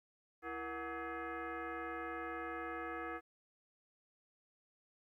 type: tone with frequency modulation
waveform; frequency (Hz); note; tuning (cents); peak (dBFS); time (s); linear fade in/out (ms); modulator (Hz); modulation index
sine; 475.2; A#4; +33; -40; 0.42-3.21; 50; 404; 3.6
effects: 13-bit